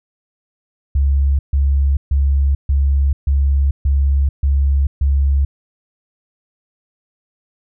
sine tone bursts, 69.3 Hz, C#2, in tune, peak -11 dBFS, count 8, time 0.95-5.45 s, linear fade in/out 5 ms, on 440 ms, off 140 ms, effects none

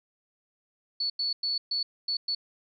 sine tone bursts at uneven times, 4435 Hz, C#8, in tune, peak -26 dBFS, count 6, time 1-1.1 / 1.19-1.33 / 1.43-1.58 / 1.71-1.83 / 2.08-2.17 / 2.28-2.35 s, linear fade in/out 5 ms, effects none

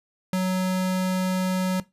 square tone, 185.6 Hz, F#3, 6 cents sharp, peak -22 dBFS, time 0.33-1.8 s, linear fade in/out 2 ms, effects noise-tail reverb RT60 0.2 s tail -18 dB re dry + resampled to 32000 Hz

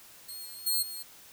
10% pulse tone with level steps, 4274 Hz, C8, 36 cents sharp, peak -33 / -36 / -19 / -31 dBFS, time 0.28-1.03 s, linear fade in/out 10 ms, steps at 0.45 / 0.66 / 0.82 s, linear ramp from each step 10 ms, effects white hiss -53 dBFS RMS until 1.32 s

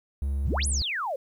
triangle tone, 69.3 Hz, C#2, in tune, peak -23 dBFS, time 0.22-0.82 s, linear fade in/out 0 ms
sine exponential two-way sweep, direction up then down, 65.41 to 10970 to 501 Hz, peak -27 dBFS, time 0.45-1.16 s, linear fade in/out 5 ms, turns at 0.67 s
effects 10-bit

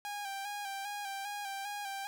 sawtooth tone with vibrato, 803 Hz, G5, 41 cents sharp, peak -34 dBFS, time 0.05-2.07 s, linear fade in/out 0 ms, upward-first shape square, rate 2.5 Hz, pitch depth 37 cents each way, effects none

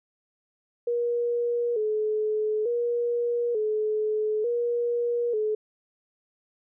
sine tone with vibrato, 452.2 Hz, A4, 47 cents sharp, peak -23 dBFS, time 0.87-5.55 s, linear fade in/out 5 ms, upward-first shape square, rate 0.56 Hz, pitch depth 92 cents each way, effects none

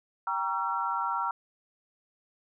sine chord, G diminished seventh, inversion none, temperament just, 784 / 940.8 / 1128.9 / 1354.7 Hz, G5 / Bb5 / Db6 / Fb6, 0 / +16 / +31 / +47 cents, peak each -36 / -31 / -37 / -31 dBFS, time 0.27-1.31 s, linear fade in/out 2 ms, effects none

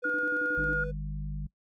triangle tone, 493.9 Hz, B4, in tune, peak -33 dBFS, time 0.02-0.92 s, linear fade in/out 20 ms
sine tone with vibrato, 1429 Hz, F6, 39 cents sharp, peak -26 dBFS, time 0.04-0.84 s, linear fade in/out 5 ms, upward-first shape sine, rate 9 Hz, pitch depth 8 cents each way
sine tone with tremolo, 302.5 Hz, D#4, 49 cents flat, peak -34 dBFS, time 0.05-0.74 s, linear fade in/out 5 ms, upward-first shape square, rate 11 Hz, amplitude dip 70%
harmonic tone, 50.4 Hz, G1, 49 cents sharp, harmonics 1 / 3 / 4, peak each -34 / -36 / -45 dBFS, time 0.57-1.47 s, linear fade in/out 10 ms
effects noise-tail reverb RT60 0.1 s tail -20 dB re dry

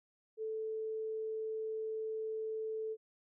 sine tone, 439.1 Hz, A4, 4 cents flat, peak -36 dBFS, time 0.37-2.97 s, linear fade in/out 50 ms, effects none

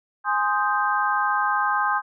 sine chord, Ab major seventh, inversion none, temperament equal, 830.6 / 1046.5 / 1244.5 / 1568 Hz, Ab5 / C6 / Eb6 / G6, 0 / 0 / 0 / 0 cents, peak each -25 dBFS, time 0.24-2.02 s, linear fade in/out 50 ms, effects none

